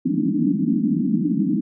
white band-pass noise, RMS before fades -20 dBFS, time 0.05-1.61 s, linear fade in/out 10 ms, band 160 to 310 Hz, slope 96 dB/octave, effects none

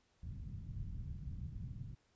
white low-pass noise, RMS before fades -45 dBFS, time 0.23-1.95 s, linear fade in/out 5 ms, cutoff 140 Hz, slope 24 dB/octave, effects pink hiss -75 dBFS RMS until 2.15 s + resampled to 16000 Hz

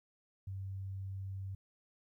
sine tone, 96.5 Hz, G2, 27 cents flat, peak -39 dBFS, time 0.47-1.55 s, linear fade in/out 5 ms, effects 13-bit

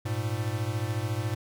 square beating tone pair, 103.83 / 117.83 Hz, G#2 / A#2, 0 / +19 cents, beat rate 14 Hz, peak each -31 / -32 dBFS, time 0.05-1.35 s, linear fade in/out 10 ms, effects none

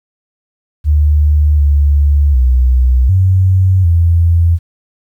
sine tone with pitch steps, 74.6 / 72.1 / 63.1 / 93.8 / 84.4 Hz, D2 / D2 / B1 / F#2 / E2, +28 / -31 / +38 / +24 / +41 cents, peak -6 dBFS, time 0.84-4.59 s, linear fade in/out 50 ms, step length 750 ms, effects 8-bit

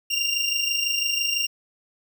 25% pulse tone pair together, 2774 / 2800 Hz, F7 / F7, -12 / +4 cents, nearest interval unison, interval 16 cents, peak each -21 dBFS, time 0.1-1.47 s, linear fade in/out 10 ms, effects none

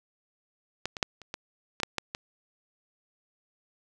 clicks, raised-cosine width 0.2 ms, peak -13 / -19 / -6 / -29 / -17 / -14 / -8 / -11 / -16 dBFS, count 9, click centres 0.856 / 0.968 / 1.028 / 1.217 / 1.341 / 1.801 / 1.833 / 1.983 / 2.149 s, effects none

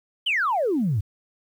sine exponential sweep, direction down, 3193 to 91.1 Hz, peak -19 dBFS, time 0.26-1.01 s, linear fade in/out 10 ms, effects tanh soft clip ceiling -15 dBFS + 9-bit

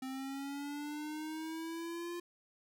square linear sweep, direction up, 260.2 to 349.2 Hz, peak -40 dBFS, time 0.02-2.2 s, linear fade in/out 5 ms, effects none

